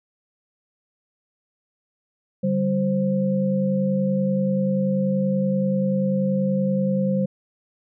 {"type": "tone cluster", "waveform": "sine", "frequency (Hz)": [143.4, 193.8, 524], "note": ["D3", "G3", "C5"], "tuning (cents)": [-41, -20, 2], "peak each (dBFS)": [-28, -20, -25], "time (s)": [2.43, 7.26], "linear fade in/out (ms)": 10, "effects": []}